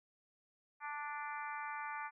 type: harmonic tone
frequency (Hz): 293.7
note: D4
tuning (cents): 0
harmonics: 3 / 4 / 5 / 6 / 7 / 8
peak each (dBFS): -44 / -46 / -48 / -50 / -51 / -52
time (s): 0.8-2.11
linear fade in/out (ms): 50
effects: none